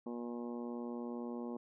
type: harmonic tone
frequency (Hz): 119.7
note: A#2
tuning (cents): +46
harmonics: 2 / 3 / 4 / 5 / 6 / 7 / 8 / 9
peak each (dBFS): -41 / -46 / -48 / -53 / -59 / -54 / -59 / -57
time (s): 0.06-1.57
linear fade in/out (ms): 5
effects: none